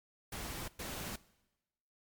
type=noise bursts at uneven times; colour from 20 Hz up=pink; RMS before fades=-42 dBFS; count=2; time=0.32-0.68 / 0.79-1.16 s; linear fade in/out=5 ms; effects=noise-tail reverb RT60 1.0 s tail -20 dB re dry + MP3 96 kbps